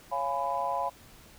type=chord; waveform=sine; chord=C# dominant seventh; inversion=none; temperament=just; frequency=554.4 / 693 / 831.5 / 997.9 Hz; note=C#5 / E#5 / G#5 / B5; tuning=0 / -14 / +2 / +18 cents; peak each=-35 / -33 / -33 / -31 dBFS; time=0.11-0.9 s; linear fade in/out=20 ms; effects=tanh soft clip ceiling -17 dBFS + pink hiss -54 dBFS RMS until 1.38 s